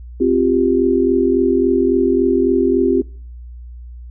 sine chord, C suspended fourth, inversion none, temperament just, 261.6 / 348.8 / 392.4 Hz, C4 / F4 / G4, 0 / -2 / +2 cents, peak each -16 dBFS, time 0.2-3.02 s, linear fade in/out 10 ms, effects noise-tail reverb RT60 0.5 s tail -25 dB re dry + added 60 Hz sine -31 dBFS peak until 4.1 s

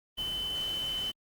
sine tone in noise, 3040 Hz, F#7, 46 cents sharp, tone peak -31 dBFS, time 0.17-1.12 s, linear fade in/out 20 ms, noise pink, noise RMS -44 dBFS, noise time 0.17-1.12 s, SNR +10 dB, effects Opus 32 kbps

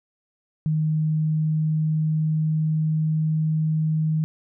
sine tone with pitch glide, 155.56 to 156.73 Hz, D#3 to D#3, 0 to +13 cents, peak -19 dBFS, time 0.66-4.24 s, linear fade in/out 0 ms, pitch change +13 cents, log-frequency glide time 0.82-3.51 s, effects none

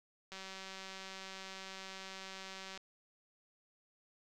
click train, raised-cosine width 0.2 ms, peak -30 dBFS, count 470, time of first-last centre 0.32-2.775 s, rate 191 Hz, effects none

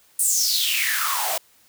white noise with high-pass filter sweep, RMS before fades -22 dBFS, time 0.19-1.38 s, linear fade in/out 5 ms, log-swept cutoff 9500 to 590 Hz, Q 6.7, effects white hiss -57 dBFS RMS until 1.68 s

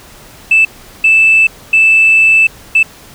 sine tone bursts at uneven times, 2637 Hz, E7, in tune, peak -3 dBFS, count 4, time 0.51-0.65 / 1.04-1.47 / 1.73-2.47 / 2.75-2.83 s, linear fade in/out 5 ms, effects tanh soft clip ceiling 0 dBFS + pink hiss -37 dBFS RMS until 3.14 s

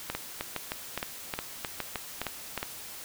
two click trains, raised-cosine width 0.3 ms, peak -15 / -15 dBFS, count 9 / 7, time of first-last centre 0.1-2.577 / 0.15-2.629 s, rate 3.23 / 2.42 Hz, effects white hiss -43 dBFS RMS until 3.04 s

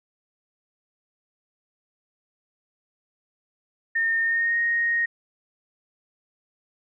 sine tone with pitch glide, 1824 to 1865.6 Hz, A#6 to A#6, -38 to +1 cents, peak -20 dBFS, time 3.95-5.06 s, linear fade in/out 10 ms, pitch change +39 cents, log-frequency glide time 4.22-4.58 s, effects none

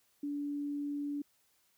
sine tone, 288.4 Hz, D4, 31 cents flat, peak -34 dBFS, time 0.23-1.22 s, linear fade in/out 5 ms, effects white hiss -72 dBFS RMS until 1.77 s

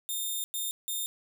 5% pulse tone bursts at uneven times, 3632 Hz, A#7, 46 cents flat, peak -23 dBFS, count 3, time 0.09-0.44 / 0.54-0.71 / 0.88-1.06 s, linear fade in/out 0 ms, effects none

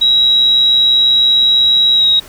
sine tone with pitch glide, 3858 to 3805 Hz, B7 to A#7, -41 to +35 cents, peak -7 dBFS, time 0.01-2.2 s, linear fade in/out 10 ms, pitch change -24 cents, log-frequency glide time 1.93-2.08 s, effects pink hiss -37 dBFS RMS until 2.28 s

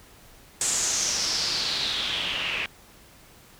white noise with low-pass filter sweep, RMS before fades -27 dBFS, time 0.61-2.66 s, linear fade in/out 2 ms, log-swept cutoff 7800 to 2500 Hz, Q 4.7, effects pink hiss -52 dBFS RMS until 3.59 s

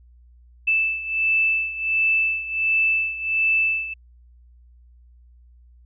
sine beating tone pair, 2637 / 2638.4 Hz, E7 / E7, 0 / +1 cents, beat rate 1.4 Hz, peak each -20 / -24 dBFS, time 0.67-3.94 s, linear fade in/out 10 ms, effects added 60 Hz sine -48 dBFS peak until 5.85 s

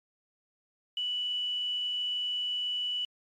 sine tone with quantisation, 2960 Hz, F#7, in tune, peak -29 dBFS, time 0.97-3.05 s, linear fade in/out 2 ms, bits 9, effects MP3 48 kbps

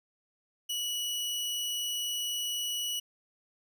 sawtooth tone, 2936 Hz, F#7, 14 cents flat, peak -28 dBFS, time 0.69-3 s, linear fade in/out 10 ms, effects none

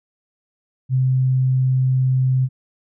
sine tone, 129.8 Hz, C3, 13 cents flat, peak -14 dBFS, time 0.89-2.49 s, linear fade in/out 50 ms, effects none

